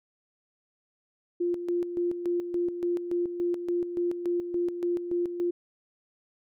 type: tone with tremolo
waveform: sine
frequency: 349.2 Hz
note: F4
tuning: in tune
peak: -24 dBFS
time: 1.4-5.51 s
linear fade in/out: 10 ms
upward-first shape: square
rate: 3.5 Hz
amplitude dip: 60%
effects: none